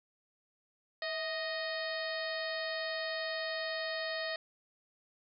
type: harmonic tone with a mistuned harmonic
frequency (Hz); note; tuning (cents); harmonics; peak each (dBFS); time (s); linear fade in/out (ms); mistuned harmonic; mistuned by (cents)
622.3; D#5; 0; 1 / 2 / 3 / 4 / 5 / 6 / 7 / 8; -38 / -47 / -39 / -49 / -49 / -46 / -43 / -50; 1.02-4.36; 2; 1; +64
effects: none

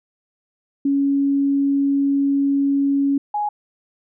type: tone pair in turn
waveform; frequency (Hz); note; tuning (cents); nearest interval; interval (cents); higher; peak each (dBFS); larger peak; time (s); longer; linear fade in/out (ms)
sine; 278.7 / 833.2; C#4 / G#5; +9 / +5; octave + perfect fifth; 1896; second; -15 / -19; first; 0.85-3.18 / 3.34-3.49; first; 5
effects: none

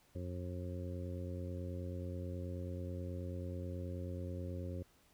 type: harmonic tone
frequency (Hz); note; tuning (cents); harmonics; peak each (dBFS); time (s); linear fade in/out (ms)
89.3; F2; +39; 1 / 2 / 3 / 4 / 5 / 6; -41 / -48 / -49 / -51 / -54 / -50; 0.15-4.83; 5
effects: pink hiss -69 dBFS RMS until 5.13 s

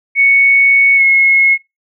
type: tone with pitch glide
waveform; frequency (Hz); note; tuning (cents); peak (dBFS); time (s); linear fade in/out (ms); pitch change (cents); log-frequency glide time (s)
sine; 2219 to 2172; C#7 to C#7; +1 to -36; -6; 0.15-1.58; 50; -37; 0.96-1.02
effects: noise-tail reverb RT60 0.2 s tail -19 dB re dry

